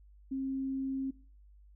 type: tone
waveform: sine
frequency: 267.6 Hz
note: C4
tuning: 39 cents sharp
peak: -32 dBFS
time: 0.31-1.11 s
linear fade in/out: 10 ms
effects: noise-tail reverb RT60 0.4 s tail -19 dB re dry + added 50 Hz sine -55 dBFS peak until 1.75 s